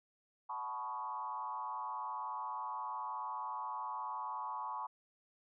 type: tone with frequency modulation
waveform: sine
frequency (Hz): 987.8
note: B5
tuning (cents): 0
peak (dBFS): -38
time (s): 0.49-4.87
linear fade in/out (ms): 10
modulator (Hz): 119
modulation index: 1.4
effects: none